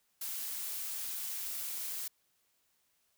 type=noise; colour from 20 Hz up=blue; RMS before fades=-39 dBFS; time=0.21-2.08 s; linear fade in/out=5 ms; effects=white hiss -75 dBFS RMS until 3.17 s